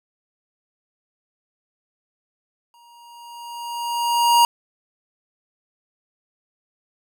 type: tone with exponential growth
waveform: square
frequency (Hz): 945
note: A#5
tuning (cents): +23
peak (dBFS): -11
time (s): 2.74-4.45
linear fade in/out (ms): 1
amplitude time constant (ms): 370
effects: none